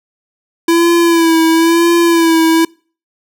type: tone with vibrato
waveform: square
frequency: 333 Hz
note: E4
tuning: 18 cents sharp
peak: -8 dBFS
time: 0.68-2.65 s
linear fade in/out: 5 ms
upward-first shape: sine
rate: 0.99 Hz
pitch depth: 43 cents each way
effects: noise-tail reverb RT60 0.4 s tail -26 dB re dry